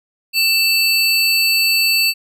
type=tone pair together; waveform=square; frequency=2659 / 4500 Hz; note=E7 / C#8; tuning=+14 / +25 cents; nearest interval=major sixth; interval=911 cents; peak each=-16 dBFS; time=0.33-2.14 s; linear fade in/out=50 ms; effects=none